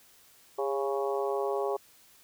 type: harmonic tone with a mistuned harmonic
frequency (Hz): 138.59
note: C#3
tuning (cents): 0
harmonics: 3 / 4 / 5 / 6 / 7 / 8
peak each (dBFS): -30 / -34 / -37 / -37 / -42 / -39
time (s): 0.58-1.77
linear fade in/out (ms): 10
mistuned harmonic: 3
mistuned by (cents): -35
effects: white hiss -59 dBFS RMS until 2.23 s